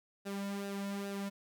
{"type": "tone with flanger", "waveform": "sawtooth", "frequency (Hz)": 199.2, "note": "G3", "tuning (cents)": 28, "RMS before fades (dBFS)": -39, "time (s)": [0.25, 1.3], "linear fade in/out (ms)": 20, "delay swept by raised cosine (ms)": [0.91, 2.51], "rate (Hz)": 2.4, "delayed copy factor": -0.6, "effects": []}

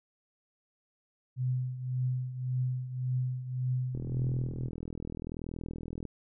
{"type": "tone with tremolo", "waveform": "sine", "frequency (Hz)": 127.1, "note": "C3", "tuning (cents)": -50, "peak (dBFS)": -26, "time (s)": [1.36, 4.7], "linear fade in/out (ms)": 50, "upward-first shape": "triangle", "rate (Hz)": 1.8, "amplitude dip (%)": 75}
{"type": "click train", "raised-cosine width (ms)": 3, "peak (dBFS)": -26, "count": 87, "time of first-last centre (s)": [3.95, 6.053], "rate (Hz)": 40.9}
{"effects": []}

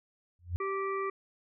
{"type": "tone with exponential growth", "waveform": "sine", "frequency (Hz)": 87.31, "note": "F2", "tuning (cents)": 0, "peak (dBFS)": -25, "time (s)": [0.39, 0.56], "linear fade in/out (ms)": 0, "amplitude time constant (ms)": 36}
{"type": "harmonic tone", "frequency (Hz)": 389.8, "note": "G4", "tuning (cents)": -10, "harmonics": [1, 3, 5, 6], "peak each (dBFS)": [-33, -34, -43, -46], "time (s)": [0.6, 1.1], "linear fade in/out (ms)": 5}
{"effects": []}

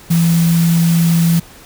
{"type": "tone in noise", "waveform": "sine", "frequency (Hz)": 167.6, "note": "E3", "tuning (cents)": 29, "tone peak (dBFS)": -9, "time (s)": [0.1, 1.4], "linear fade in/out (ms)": 10, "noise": "white", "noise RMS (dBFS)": -25, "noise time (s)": [0.1, 1.4], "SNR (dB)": 13, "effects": ["pink hiss -40 dBFS RMS until 1.65 s"]}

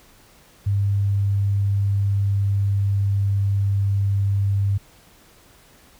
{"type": "tone with pitch glide", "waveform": "sine", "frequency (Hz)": [100, 99.31], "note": ["G2", "G2"], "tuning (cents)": [35, 23], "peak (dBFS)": -17, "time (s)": [0.66, 4.78], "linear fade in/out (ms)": 10, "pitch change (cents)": -12, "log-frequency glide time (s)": [0.85, 3.86], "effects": ["pink hiss -52 dBFS RMS until 5.99 s"]}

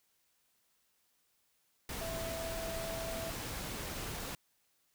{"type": "tone in noise", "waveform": "sine", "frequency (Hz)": 659.3, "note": "E5", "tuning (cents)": 0, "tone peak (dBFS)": -40, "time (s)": [2.01, 3.3], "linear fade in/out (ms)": 2, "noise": "pink", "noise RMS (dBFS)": -41, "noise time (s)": [1.89, 4.35], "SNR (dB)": -2, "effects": ["white hiss -75 dBFS RMS until 4.94 s"]}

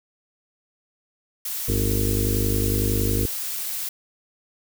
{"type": "noise", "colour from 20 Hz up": "blue", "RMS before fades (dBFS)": -29, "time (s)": [1.45, 3.89], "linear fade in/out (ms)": 5}
{"type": "harmonic tone", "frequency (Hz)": 50.9, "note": "G#1", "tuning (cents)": -34, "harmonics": [1, 2, 4, 5, 6, 7, 8, 9], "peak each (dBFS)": [-25, -24, -33, -30, -33, -31, -35, -31], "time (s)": [1.68, 3.26], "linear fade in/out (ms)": 5}
{"effects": []}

